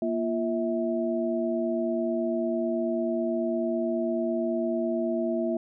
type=tone cluster; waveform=sine; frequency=235.3 / 344.4 / 650 Hz; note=A#3 / F4 / E5; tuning=+16 / -24 / -24 cents; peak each=-29 dBFS; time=0.02-5.57 s; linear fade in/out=2 ms; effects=none